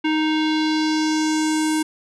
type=tone with low-pass filter sweep; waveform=square; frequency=311.1 Hz; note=D#4; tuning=in tune; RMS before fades=-20 dBFS; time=0.04-1.83 s; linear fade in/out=10 ms; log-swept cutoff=2700 to 9800 Hz; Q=2.4; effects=none